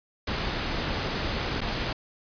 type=noise with dropouts; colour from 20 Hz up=pink; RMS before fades=-29 dBFS; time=0.27-1.93 s; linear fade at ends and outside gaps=5 ms; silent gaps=1.607-1.614 s; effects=resampled to 11025 Hz